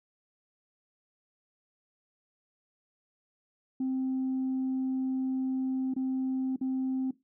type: tone with dropouts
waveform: sine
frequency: 261.6 Hz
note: C4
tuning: in tune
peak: -26 dBFS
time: 3.8-7.11 s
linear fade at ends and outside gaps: 5 ms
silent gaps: 5.939-5.963 / 6.562-6.611 s
effects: noise-tail reverb RT60 0.2 s tail -18 dB re dry + tanh soft clip ceiling -25 dBFS